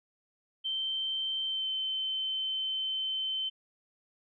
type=tone with pitch glide; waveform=sine; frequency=3114 to 3080 Hz; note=G7 to G7; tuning=-12 to -31 cents; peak=-30 dBFS; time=0.64-3.5 s; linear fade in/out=20 ms; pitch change=-19 cents; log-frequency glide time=1.46-1.68 s; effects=none